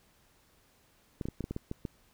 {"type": "clicks", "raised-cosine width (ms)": 3, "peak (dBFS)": -22, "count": 9, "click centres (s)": [1.212, 1.255, 1.286, 1.407, 1.441, 1.51, 1.564, 1.714, 1.852], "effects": ["pink hiss -66 dBFS RMS until 2.13 s"]}